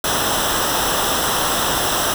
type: noise with comb filter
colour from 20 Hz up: pink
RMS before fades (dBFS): -19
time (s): 0.04-2.14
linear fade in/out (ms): 2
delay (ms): 0.44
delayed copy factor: -0.75
effects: none